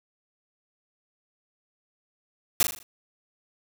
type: noise with echo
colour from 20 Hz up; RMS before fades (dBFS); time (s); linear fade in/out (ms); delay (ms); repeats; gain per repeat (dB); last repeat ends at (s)
white; -20; 2.6-2.63; 2; 40; 5; -6; 2.83
effects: none